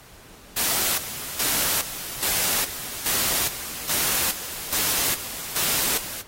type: noise with tremolo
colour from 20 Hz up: white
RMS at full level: -23 dBFS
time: 0.56-6.22 s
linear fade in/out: 10 ms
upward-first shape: square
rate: 1.2 Hz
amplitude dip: 70%
effects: pink hiss -48 dBFS RMS until 6.27 s + AAC 48 kbps